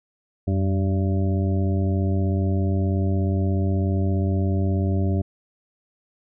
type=harmonic tone with a mistuned harmonic; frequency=96.8 Hz; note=G2; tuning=21 cents flat; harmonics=1 / 2 / 3 / 4 / 6 / 7; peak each=-20 / -26 / -30 / -32 / -36 / -37 dBFS; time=0.47-5.22 s; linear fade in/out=10 ms; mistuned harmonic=1; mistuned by=-97 cents; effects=none